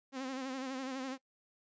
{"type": "tone with vibrato", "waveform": "sawtooth", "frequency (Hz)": 263.2, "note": "C4", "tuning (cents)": 10, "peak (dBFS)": -34, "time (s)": [0.12, 1.18], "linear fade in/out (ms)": 50, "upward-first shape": "sine", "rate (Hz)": 12, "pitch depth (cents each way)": 60, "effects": ["noise-tail reverb RT60 0.1 s tail -19 dB re dry", "resampled to 16000 Hz"]}